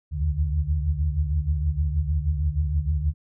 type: tone cluster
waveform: sine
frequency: 64.7 / 74.8 / 81.2 / 147.4 Hz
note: C2 / D2 / E2 / D3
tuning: -19 / +32 / -26 / +7 cents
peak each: -32 / -23 / -27 / -30 dBFS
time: 0.11-3.14 s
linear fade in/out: 50 ms
effects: none